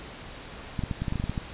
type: clicks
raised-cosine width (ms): 5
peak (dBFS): -16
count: 11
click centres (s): 0.792 / 0.837 / 0.912 / 1.02 / 1.082 / 1.124 / 1.157 / 1.199 / 1.24 / 1.296 / 1.378
effects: pink hiss -42 dBFS RMS until 1.53 s + resampled to 8000 Hz